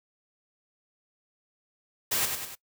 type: noise with echo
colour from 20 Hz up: white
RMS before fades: -27 dBFS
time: 2.11-2.26 s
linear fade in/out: 10 ms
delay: 98 ms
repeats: 3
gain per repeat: -5 dB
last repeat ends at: 2.554 s
effects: noise-tail reverb RT60 0.1 s tail -21 dB re dry